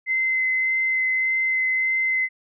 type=tone with vibrato; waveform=sine; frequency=2058 Hz; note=C7; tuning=29 cents flat; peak=-19 dBFS; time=0.06-2.29 s; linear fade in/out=50 ms; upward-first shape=sine; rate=1.7 Hz; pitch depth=9 cents each way; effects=none